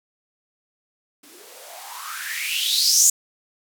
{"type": "noise with band-pass filter sweep", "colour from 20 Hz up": "violet", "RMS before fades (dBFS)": -23, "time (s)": [1.23, 3.1], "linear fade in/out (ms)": 5, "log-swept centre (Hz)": [280, 7200], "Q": 7.5, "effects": []}